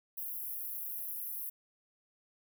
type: high-pass noise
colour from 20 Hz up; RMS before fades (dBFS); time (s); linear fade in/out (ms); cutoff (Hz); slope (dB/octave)
pink; -40; 0.17-1.5; 10; 11000; 96
effects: none